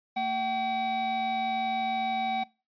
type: tone pair together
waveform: square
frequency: 226.6 / 762.2 Hz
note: A#3 / G5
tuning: -49 / -49 cents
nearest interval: octave + major sixth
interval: 2100 cents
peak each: -37 / -28 dBFS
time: 0.16-2.44 s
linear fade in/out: 10 ms
effects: noise-tail reverb RT60 0.3 s tail -22 dB re dry + resampled to 11025 Hz